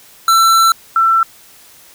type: tone pair in turn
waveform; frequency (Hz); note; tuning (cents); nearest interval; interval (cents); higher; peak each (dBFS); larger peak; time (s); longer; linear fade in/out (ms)
square / sine; 1340 / 1340; E6 / E6; +28 / +28; unison; 0; neither; -8; neither; 0.28-0.72 / 0.96-1.23; first; 2
effects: white hiss -43 dBFS RMS until 1.94 s